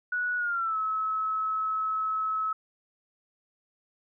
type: tone with pitch glide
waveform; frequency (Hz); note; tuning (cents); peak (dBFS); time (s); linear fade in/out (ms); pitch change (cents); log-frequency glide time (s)
sine; 1468 to 1292.8; F#6 to E6; -14 to -34; -26; 0.12-2.53; 5; -220; 0.37-0.77
effects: none